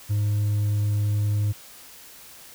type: tone with hard clipping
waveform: sine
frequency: 103.83 Hz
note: G#2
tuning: in tune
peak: -21 dBFS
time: 0.09-1.53 s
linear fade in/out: 20 ms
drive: 2 dB
effects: white hiss -46 dBFS RMS until 2.54 s